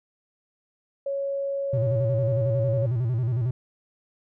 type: tone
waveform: sine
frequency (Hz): 554.4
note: C#5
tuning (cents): 0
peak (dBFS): -25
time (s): 1.06-2.86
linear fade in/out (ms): 5
type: tone with vibrato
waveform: triangle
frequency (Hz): 120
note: B2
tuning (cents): -49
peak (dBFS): -20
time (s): 1.73-3.51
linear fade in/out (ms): 5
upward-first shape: square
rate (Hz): 11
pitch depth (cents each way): 110
effects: none